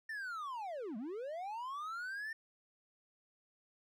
triangle linear two-way sweep, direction down then up, 1819 to 199.5 to 1819 Hz, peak -38 dBFS, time 0.09-2.33 s, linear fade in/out 5 ms, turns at 0.97 s, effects none

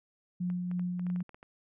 sine tone with tremolo, 178.6 Hz, F3, 39 cents sharp, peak -29 dBFS, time 0.4-1.23 s, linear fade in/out 10 ms, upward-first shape sine, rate 3.1 Hz, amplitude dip 30%
clicks, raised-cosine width 0.5 ms, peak -35 dBFS, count 11, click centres 0.501 / 0.714 / 0.795 / 0.995 / 1.067 / 1.101 / 1.161 / 1.205 / 1.293 / 1.345 / 1.429 s
effects none

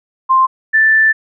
sine tone pair in turn, 1049 / 1764.2 Hz, C6 / A6, +4 / +4 cents, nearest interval major sixth, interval 900 cents, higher second, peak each -7 dBFS, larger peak neither, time 0.29-0.47 / 0.73-1.13 s, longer second, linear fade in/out 20 ms, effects none

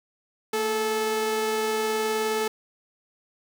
sawtooth tone pair together, 226.8 / 434.3 Hz, A#3 / A4, -47 / -23 cents, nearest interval major seventh, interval 1124 cents, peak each -31 / -20 dBFS, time 0.53-2.48 s, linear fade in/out 5 ms, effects none

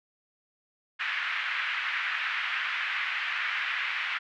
pink band-pass noise, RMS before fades -31 dBFS, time 0.99-4.19 s, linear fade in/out 20 ms, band 1500 to 2600 Hz, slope 24 dB/octave, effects none

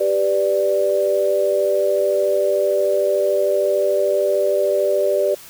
sine chord, G major, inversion none, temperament equal, 392 / 493.9 / 587.3 Hz, G4 / B4 / D5, 0 / 0 / 0 cents, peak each -20 / -23 / -17 dBFS, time 0-5.35 s, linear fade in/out 10 ms, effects white hiss -41 dBFS RMS until 5.49 s

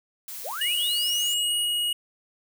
blue noise, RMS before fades -37 dBFS, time 0.28-1.34 s, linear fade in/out 2 ms
sine linear sweep, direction up, 398.1 to 9800 Hz, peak -31 dBFS, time 0.44-1.66 s, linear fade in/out 20 ms
square tone, 2891 Hz, F#7, 41 cents flat, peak -24 dBFS, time 0.61-1.93 s, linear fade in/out 5 ms
effects none

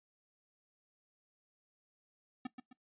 square tone with echo, 253.5 Hz, B3, 45 cents sharp, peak -37 dBFS, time 2.45-2.47 s, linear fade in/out 5 ms, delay 130 ms, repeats 2, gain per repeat -8 dB, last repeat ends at 2.73 s, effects noise-tail reverb RT60 0.1 s tail -17 dB re dry + resampled to 8000 Hz

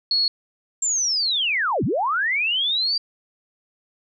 sine tone, 4342 Hz, C#8, 37 cents flat, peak -17 dBFS, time 0.11-0.28 s, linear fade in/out 2 ms
sine linear two-way sweep, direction down then up, 7459 to 92.5 to 4752 Hz, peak -19 dBFS, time 0.82-2.98 s, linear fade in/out 5 ms, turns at 1.84 s
effects none

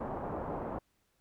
white low-pass noise, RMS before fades -38 dBFS, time 0-0.79 s, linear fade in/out 10 ms, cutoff 940 Hz, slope 24 dB/octave, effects pink hiss -75 dBFS RMS until 1.2 s

